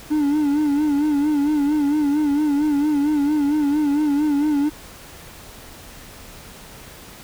triangle tone with vibrato, 293.7 Hz, D4, in tune, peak -14 dBFS, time 0.1-4.7 s, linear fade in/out 20 ms, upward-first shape sine, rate 4.4 Hz, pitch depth 74 cents each way, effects pink hiss -41 dBFS RMS until 7.23 s

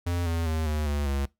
square tone with pitch steps, 87.1 / 83.21 / 79.5 / 75.96 / 72.57 / 69.33 Hz, F2 / E2 / D#2 / D#2 / D2 / C#2, -4 / +17 / +38 / -41 / -20 / +1 cents, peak -26 dBFS, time 0.06-1.26 s, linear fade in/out 10 ms, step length 200 ms, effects noise-tail reverb RT60 0.2 s tail -22 dB re dry

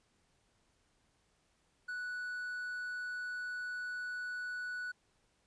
triangle tone, 1478 Hz, F#6, 2 cents flat, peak -36 dBFS, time 1.88-4.92 s, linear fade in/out 10 ms, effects pink hiss -74 dBFS RMS until 5.46 s + resampled to 22050 Hz

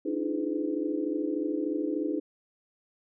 sine tone cluster, 286.4 / 309.8 / 343.2 / 419.9 / 503 Hz, D4 / D#4 / F4 / G#4 / B4, -43 / -7 / -30 / +19 / +32 cents, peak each -35 / -30 / -35 / -35 / -38 dBFS, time 0.05-2.2 s, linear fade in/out 10 ms, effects none

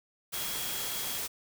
sine tone in noise, 3296 Hz, G#7, 14 cents flat, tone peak -42 dBFS, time 0.33-1.19 s, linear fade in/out 20 ms, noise white, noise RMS -35 dBFS, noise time 0.32-1.28 s, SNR -10 dB, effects none

